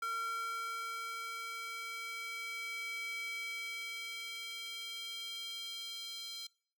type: tone with high-pass filter sweep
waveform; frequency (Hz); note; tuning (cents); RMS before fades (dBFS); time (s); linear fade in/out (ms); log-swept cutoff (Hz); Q
square; 456.5; A#4; -36; -42; 0.02-6.47; 5; 1400 to 3700; 4.1
effects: noise-tail reverb RT60 0.5 s tail -23 dB re dry